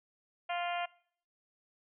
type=harmonic tone; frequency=349.2 Hz; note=F4; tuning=in tune; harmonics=2 / 3 / 4 / 5 / 6 / 7 / 8 / 9; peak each=-34 / -43 / -43 / -47 / -45 / -44 / -45 / -49 dBFS; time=0.49-0.86 s; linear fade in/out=10 ms; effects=noise-tail reverb RT60 0.6 s tail -23 dB re dry